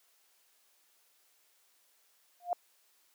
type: tone with exponential growth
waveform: sine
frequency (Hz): 705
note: F5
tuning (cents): +16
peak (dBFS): -24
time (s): 2.4-2.53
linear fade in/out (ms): 1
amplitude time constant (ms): 28
effects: white hiss -69 dBFS RMS until 3.14 s + high-pass 400 Hz 12 dB/octave